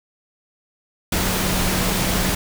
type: tone in noise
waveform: sine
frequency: 185 Hz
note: F#3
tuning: in tune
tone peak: -26 dBFS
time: 1.12-2.35 s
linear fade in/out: 5 ms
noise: pink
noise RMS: -21 dBFS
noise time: 1.12-2.35 s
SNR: -8 dB
effects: none